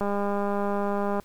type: click train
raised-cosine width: 1 ms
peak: -15 dBFS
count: 241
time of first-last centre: 0.01-1.198 s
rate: 202 Hz
effects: pink hiss -57 dBFS RMS until 1.24 s